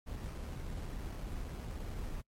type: noise with sample-and-hold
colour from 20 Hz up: brown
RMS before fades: -41 dBFS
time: 0.06-2.22 s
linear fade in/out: 20 ms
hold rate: 3675 Hz
effects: noise-tail reverb RT60 0.1 s tail -24 dB re dry + MP3 64 kbps